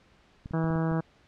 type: clicks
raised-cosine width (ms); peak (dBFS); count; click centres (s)
5; -27; 6; 0.459 / 0.51 / 0.643 / 0.706 / 0.758 / 0.916
type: harmonic tone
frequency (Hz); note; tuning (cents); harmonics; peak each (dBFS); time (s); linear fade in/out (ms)
162.4; E3; -26; 1 / 2 / 3 / 4 / 5 / 6 / 7 / 8 / 9 / 10; -26 / -32 / -36 / -38 / -40 / -42 / -43 / -44 / -45 / -46; 0.53-1.01; 10
effects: pink hiss -61 dBFS RMS until 1.27 s + low-pass 4000 Hz 12 dB/octave